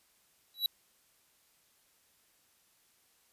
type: tone with exponential growth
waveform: square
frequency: 3924 Hz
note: B7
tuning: 12 cents flat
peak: -24 dBFS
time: 0.54-0.66 s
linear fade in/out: 2 ms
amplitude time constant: 26 ms
effects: white hiss -69 dBFS RMS until 3.32 s + resampled to 32000 Hz